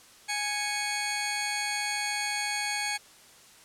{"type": "tone pair together", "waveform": "15% pulse", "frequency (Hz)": [830.6, 2217], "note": ["G#5", "C#7"], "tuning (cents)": [0, 0], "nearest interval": "octave + perfect fourth", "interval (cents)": 1700, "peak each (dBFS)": -25, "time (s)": [0.28, 2.98], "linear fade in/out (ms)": 20, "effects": ["white hiss -54 dBFS RMS until 3.64 s", "low-pass 10000 Hz 12 dB/octave"]}